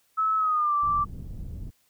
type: tone with pitch glide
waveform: sine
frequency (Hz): 1298 to 1169.8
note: E6 to D6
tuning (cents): -27 to -7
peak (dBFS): -21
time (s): 0.17-1.05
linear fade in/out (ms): 20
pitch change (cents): -180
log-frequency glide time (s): 0.37-0.75
type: low-pass noise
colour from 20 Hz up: pink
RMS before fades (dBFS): -37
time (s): 0.82-1.71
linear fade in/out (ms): 20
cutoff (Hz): 150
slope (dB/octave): 12
effects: white hiss -67 dBFS RMS until 1.89 s